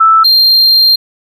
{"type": "tone pair in turn", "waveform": ["sine", "triangle"], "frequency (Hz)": [1318.5, 4186], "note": ["E6", "C8"], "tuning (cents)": [0, 0], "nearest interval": "octave + minor sixth", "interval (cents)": 2000, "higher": "second", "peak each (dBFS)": -3, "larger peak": "neither", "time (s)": [[0, 0.24], [0.24, 0.96]], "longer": "second", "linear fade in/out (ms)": 10, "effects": []}